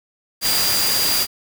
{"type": "tone in noise", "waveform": "sine", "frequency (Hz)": 4782, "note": "D8", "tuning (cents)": 30, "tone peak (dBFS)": -20, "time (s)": [0.41, 1.27], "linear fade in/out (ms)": 50, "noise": "white", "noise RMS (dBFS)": -20, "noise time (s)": [0.41, 1.27], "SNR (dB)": -3, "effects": []}